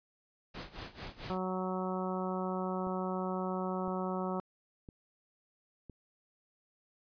pink noise with tremolo, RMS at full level -42 dBFS, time 0.54-1.38 s, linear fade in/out 10 ms, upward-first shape sine, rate 4.5 Hz, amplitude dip 85%
harmonic tone, 185.7 Hz, F#3, 7 cents sharp, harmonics 1 / 2 / 3 / 4 / 5 / 6 / 7, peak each -36 / -39 / -41 / -42 / -43 / -44 / -44 dBFS, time 1.3-4.4 s, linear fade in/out 0 ms
click train, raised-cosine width 3 ms, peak -35 dBFS, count 4, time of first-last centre 2.87-5.897 s, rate 0.991 Hz
effects resampled to 11025 Hz

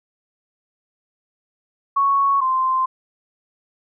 sine tone pair in turn, 1108.7 / 1042.4 Hz, C#6 / C6, 0 / -7 cents, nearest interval minor second, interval 107 cents, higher first, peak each -14 / -16 dBFS, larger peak first, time 1.96-2.41 / 2.41-2.86 s, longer neither, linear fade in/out 10 ms, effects none

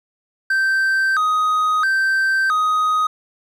triangle tone with vibrato, 1396.9 Hz, F6, in tune, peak -13 dBFS, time 0.5-3.07 s, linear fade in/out 5 ms, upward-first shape square, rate 0.75 Hz, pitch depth 190 cents each way, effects none

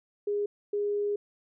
sine tone pair in turn, 410.8 / 410.8 Hz, G#4 / G#4, -19 / -19 cents, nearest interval unison, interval 0 cents, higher neither, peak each -26 dBFS, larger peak neither, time 0.27-0.46 / 0.73-1.16 s, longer second, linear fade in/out 5 ms, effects none

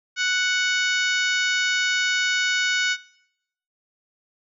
harmonic tone with a mistuned harmonic, 740 Hz, F#5, in tune, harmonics 2 / 3 / 4 / 5 / 6 / 7 / 8 / 9, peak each -23 / -27 / -29 / -31 / -33 / -34 / -35 / -36 dBFS, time 0.16-2.97 s, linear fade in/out 50 ms, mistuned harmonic 9, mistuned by +38 cents, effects noise-tail reverb RT60 0.8 s tail -21 dB re dry

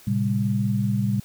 sine tone cluster, 114.1 / 134.6 / 199.5 Hz, A#2 / C3 / G3, -37 / +49 / +31 cents, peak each -24 / -27 / -23 dBFS, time 0.07-1.2 s, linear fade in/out 5 ms, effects white hiss -50 dBFS RMS until 1.24 s

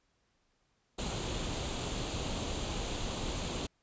pink noise with comb filter, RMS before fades -36 dBFS, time 0.98-3.67 s, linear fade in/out 10 ms, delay 0.28 ms, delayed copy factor +0.5, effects pink hiss -75 dBFS RMS until 3.82 s + resampled to 16000 Hz

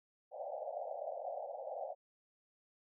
pink band-pass noise, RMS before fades -43 dBFS, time 0.31-1.95 s, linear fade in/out 50 ms, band 520 to 790 Hz, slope 96 dB/octave, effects none

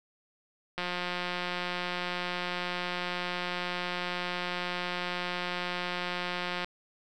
click train, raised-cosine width 0.3 ms, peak -17 dBFS, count 1045, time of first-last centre 0.78-6.645 s, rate 178 Hz, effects none

